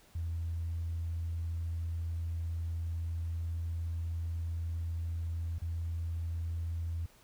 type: tone with dropouts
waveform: sine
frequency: 83.4 Hz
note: E2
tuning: 21 cents sharp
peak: -32 dBFS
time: 0.15-7.06 s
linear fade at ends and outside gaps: 5 ms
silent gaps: 5.585-5.618 s
effects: tanh soft clip ceiling -28 dBFS + pink hiss -62 dBFS RMS until 7.23 s